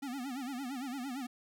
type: tone with vibrato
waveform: square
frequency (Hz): 261.6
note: C4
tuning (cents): 0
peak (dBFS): -38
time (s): 0.02-1.27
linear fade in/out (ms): 10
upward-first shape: sine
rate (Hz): 8.8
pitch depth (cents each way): 150
effects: none